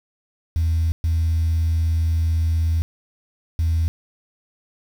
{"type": "tone bursts at uneven times", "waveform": "sine", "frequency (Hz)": 81.9, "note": "E2", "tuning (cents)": -11, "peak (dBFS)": -15, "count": 3, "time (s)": [[0.56, 0.92], [1.04, 2.82], [3.59, 3.88]], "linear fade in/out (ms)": 0, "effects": ["tanh soft clip ceiling -14 dBFS", "7-bit"]}